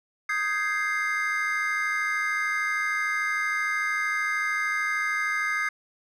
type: chord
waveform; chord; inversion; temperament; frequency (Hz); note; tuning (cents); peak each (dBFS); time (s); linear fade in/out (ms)
triangle; Ab major seventh; second; equal; 1244.5 / 1568 / 1661.2 / 2093; Eb6 / G6 / Ab6 / C7; 0 / 0 / 0 / 0; -29 / -31 / -29 / -26; 0.29-5.69; 5
effects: none